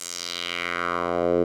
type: tone with band-pass filter sweep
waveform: 10% pulse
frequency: 87 Hz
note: F2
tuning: 6 cents flat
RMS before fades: -26 dBFS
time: 0-1.44 s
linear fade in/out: 5 ms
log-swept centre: 8100 to 410 Hz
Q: 2.2
effects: none